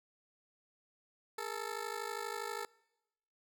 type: ring-modulated tone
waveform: 15% pulse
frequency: 440 Hz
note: A4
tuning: in tune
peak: -29 dBFS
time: 1.38-2.65 s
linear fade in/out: 2 ms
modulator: 26.2 Hz
effects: noise-tail reverb RT60 1.0 s tail -25 dB re dry